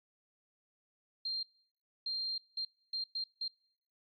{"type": "tone bursts at uneven times", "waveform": "sine", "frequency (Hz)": 4186, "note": "C8", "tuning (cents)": 0, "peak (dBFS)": -34, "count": 6, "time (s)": [[1.25, 1.43], [2.06, 2.38], [2.57, 2.65], [2.93, 3.04], [3.15, 3.24], [3.41, 3.48]], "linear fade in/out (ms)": 5, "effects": ["noise-tail reverb RT60 0.7 s tail -26 dB re dry", "AAC 32 kbps"]}